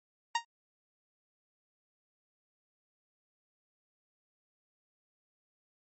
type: tone with exponential decay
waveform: sawtooth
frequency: 932.3 Hz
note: A#5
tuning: in tune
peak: -20 dBFS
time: 0.35-0.45 s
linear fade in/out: 5 ms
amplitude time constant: 20 ms
effects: MP3 32 kbps